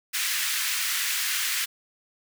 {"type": "high-pass noise", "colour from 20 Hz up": "pink", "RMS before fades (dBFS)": -27, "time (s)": [0.13, 1.66], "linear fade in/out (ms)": 20, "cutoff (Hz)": 1600, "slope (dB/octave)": 24, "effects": []}